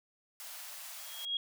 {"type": "high-pass noise", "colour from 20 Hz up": "white", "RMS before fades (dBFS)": -46, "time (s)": [0.4, 1.25], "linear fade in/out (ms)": 0, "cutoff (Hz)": 580, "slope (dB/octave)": 96}
{"type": "tone with exponential growth", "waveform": "sine", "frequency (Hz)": 3286, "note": "G#7", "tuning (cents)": -19, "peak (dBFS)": -28, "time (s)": [0.91, 1.37], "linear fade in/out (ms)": 2, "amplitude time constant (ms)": 100}
{"effects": []}